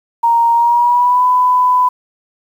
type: tone with pitch glide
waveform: sine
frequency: 932.3 to 999.2 Hz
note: A#5 to B5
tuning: 0 to +20 cents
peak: -8 dBFS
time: 0.23-1.89 s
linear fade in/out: 10 ms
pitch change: +120 cents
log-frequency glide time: 0.53-1.24 s
effects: 7-bit